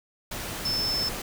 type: tone in noise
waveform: sine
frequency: 5274 Hz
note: E8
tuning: in tune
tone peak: -25 dBFS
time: 0.65-1.09 s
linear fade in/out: 5 ms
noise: pink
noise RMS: -34 dBFS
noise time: 0.31-1.22 s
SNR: +6 dB
effects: none